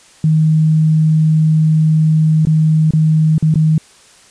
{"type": "tone with dropouts", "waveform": "sine", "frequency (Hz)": 156.9, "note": "D#3", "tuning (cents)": 15, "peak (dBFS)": -8, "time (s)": [0.24, 3.78], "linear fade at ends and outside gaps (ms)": 2, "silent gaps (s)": [[2.452, 2.47], [2.908, 2.935], [3.381, 3.425], [3.541, 3.556]], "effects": ["white hiss -45 dBFS RMS until 4.3 s", "resampled to 22050 Hz"]}